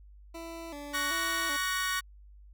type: tone with vibrato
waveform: 20% pulse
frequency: 309.9 Hz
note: D#4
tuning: 7 cents flat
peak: -35 dBFS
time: 0.34-1.57 s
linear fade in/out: 10 ms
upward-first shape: square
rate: 1.3 Hz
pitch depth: 120 cents each way
type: chord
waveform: sawtooth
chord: F# major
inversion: second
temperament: equal with one note detuned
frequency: 1123.6 / 1480 / 1864.7 Hz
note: C#6 / F#6 / A#6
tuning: +23 / 0 / 0 cents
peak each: -30 dBFS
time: 0.93-2.01 s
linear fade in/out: 20 ms
effects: added 50 Hz sine -50 dBFS peak until 2.53 s